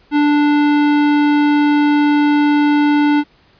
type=tone with hard clipping; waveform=sine; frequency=293.7 Hz; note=D4; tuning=in tune; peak=-12 dBFS; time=0.11-3.24 s; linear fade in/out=50 ms; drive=17 dB; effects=pink hiss -52 dBFS RMS until 3.59 s + resampled to 11025 Hz